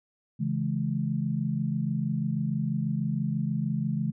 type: chord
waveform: sine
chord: C# minor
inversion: none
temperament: equal with one note detuned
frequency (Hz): 138.59 / 164.81 / 212.8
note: C#3 / E3 / G#3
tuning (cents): 0 / 0 / +42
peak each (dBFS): -30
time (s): 0.39-4.12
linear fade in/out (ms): 20
effects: none